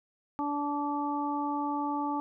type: harmonic tone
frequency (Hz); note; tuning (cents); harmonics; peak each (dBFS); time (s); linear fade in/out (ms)
289.9; D4; -22; 1 / 2 / 3 / 4; -32 / -44 / -32 / -37; 0.39-2.2; 0
effects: none